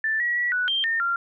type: tone with pitch steps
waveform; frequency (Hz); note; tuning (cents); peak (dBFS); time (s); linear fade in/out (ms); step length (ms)
sine; 1766 / 1919 / 1937 / 1479 / 3166 / 1822 / 1384; A6 / A#6 / B6 / F#6 / G7 / A#6 / F6; +6 / +50 / -34 / -1 / +17 / -40 / -16; -21; 0.04-1.16; 2; 160
effects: none